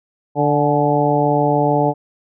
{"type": "harmonic tone with a mistuned harmonic", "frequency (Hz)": 146.83, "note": "D3", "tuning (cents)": 0, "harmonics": [1, 2, 3, 4, 5, 6], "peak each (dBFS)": [-20, -20, -20, -20, -20, -20], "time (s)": [0.35, 1.94], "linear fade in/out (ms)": 50, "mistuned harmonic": 6, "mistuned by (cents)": -48, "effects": []}